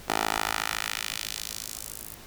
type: tone with high-pass filter sweep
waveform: 10% pulse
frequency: 53.9 Hz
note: A1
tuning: 35 cents flat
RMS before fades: -32 dBFS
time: 0.08-2.15 s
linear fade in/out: 10 ms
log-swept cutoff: 560 to 12000 Hz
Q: 0.96
effects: pink hiss -47 dBFS RMS until 2.26 s